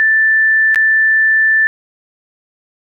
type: tone with dropouts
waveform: sine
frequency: 1765 Hz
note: A6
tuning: 5 cents sharp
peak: -8 dBFS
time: 0-1.67 s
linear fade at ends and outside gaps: 0 ms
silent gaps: 0.746-0.758 s
effects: none